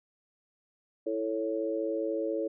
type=chord; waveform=sine; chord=A major; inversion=second; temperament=equal; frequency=329.6 / 440 / 554.4 Hz; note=E4 / A4 / C#5; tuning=0 / 0 / 0 cents; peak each=-33 dBFS; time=1.06-2.48 s; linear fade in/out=10 ms; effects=none